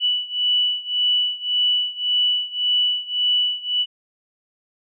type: beating tone pair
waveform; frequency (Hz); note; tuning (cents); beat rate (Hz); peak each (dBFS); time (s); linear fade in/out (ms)
sine; 2960 / 2961.8; F#7 / F#7; 0 / +1; 1.8; -20 / -22; 0-3.86; 50
effects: none